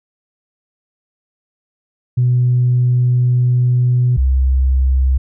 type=tone pair in turn; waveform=sine; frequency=123.9 / 65.63 Hz; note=B2 / C2; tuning=+6 / +6 cents; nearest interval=major seventh; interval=1100 cents; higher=first; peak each=-9 dBFS; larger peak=neither; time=2.17-4.17 / 4.17-5.18 s; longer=first; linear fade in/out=10 ms; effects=tanh soft clip ceiling -6 dBFS